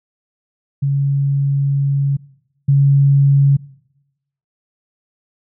sine tone pair in turn, 139.5 / 139.5 Hz, C#3 / C#3, +11 / +11 cents, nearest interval unison, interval 0 cents, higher neither, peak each -13 / -8 dBFS, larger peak second, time 0.82-2.17 / 2.68-3.57 s, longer first, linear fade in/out 10 ms, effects noise-tail reverb RT60 0.9 s tail -22 dB re dry

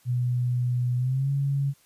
sine tone with pitch glide, 123.47 to 139.39 Hz, B2 to C#3, 0 to +10 cents, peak -22 dBFS, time 0.05-1.74 s, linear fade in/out 50 ms, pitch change +210 cents, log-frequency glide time 0.97-1.3 s, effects white hiss -61 dBFS RMS until 1.85 s + resampled to 32000 Hz

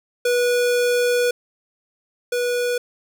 square tone pair in turn, 487.6 / 487.6 Hz, B4 / B4, -22 / -22 cents, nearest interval unison, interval 0 cents, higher neither, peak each -17 / -20 dBFS, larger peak first, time 0.25-1.31 / 2.32-2.78 s, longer first, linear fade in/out 5 ms, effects none

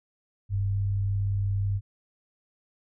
sine tone pair together, 41.88 / 99.6 Hz, E1 / G2, +28 / +28 cents, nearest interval octave + minor third, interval 1500 cents, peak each -34 / -24 dBFS, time 0.49-1.81 s, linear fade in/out 50 ms, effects none

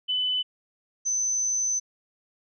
sine tone pair in turn, 3006 / 6103 Hz, F#7 / G8, +27 / -47 cents, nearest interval octave, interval 1226 cents, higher second, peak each -23 dBFS, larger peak neither, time 0.08-0.43 / 1.05-1.8 s, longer second, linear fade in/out 20 ms, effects none

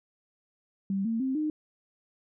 sine tone with pitch steps, 195.1 / 226.7 / 263.5 / 306.1 Hz, G3 / A#3 / C4 / D#4, -8 / -48 / +12 / -28 cents, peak -26 dBFS, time 0.9-1.5 s, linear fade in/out 2 ms, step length 150 ms, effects none

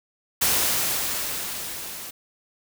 white noise with level ramp, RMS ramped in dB -20 to -37 dBFS, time 0.41-2.11 s, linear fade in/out 10 ms, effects none

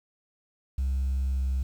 sine tone with pitch glide, 66.5 to 65.85 Hz, C2 to C2, +29 to +12 cents, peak -22 dBFS, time 0.78-1.63 s, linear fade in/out 5 ms, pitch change -17 cents, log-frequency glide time 1.25-1.42 s, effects tanh soft clip ceiling -23 dBFS + 9-bit

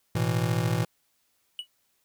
square chord, A suspended second, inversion none, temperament just, 110 / 123.75 / 165 Hz, A2 / B2 / E3, 0 / +4 / +2 cents, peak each -29 dBFS, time 0.15-0.85 s, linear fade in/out 5 ms
triangle tone with exponential decay, 2940 Hz, F#7, 12 cents flat, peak -26 dBFS, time 1.59-1.67 s, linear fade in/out 1 ms, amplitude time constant 17 ms
effects white hiss -71 dBFS RMS until 2.04 s

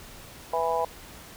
harmonic tone, 164.81 Hz, E3, in tune, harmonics 3 / 4 / 5 / 6, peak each -29 / -29 / -29 / -29 dBFS, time 0.53-0.85 s, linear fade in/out 5 ms, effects pink hiss -46 dBFS RMS until 1.36 s

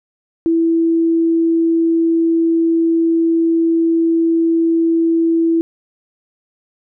sine tone, 330.4 Hz, E4, 4 cents sharp, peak -11 dBFS, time 0.46-5.61 s, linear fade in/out 0 ms, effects none

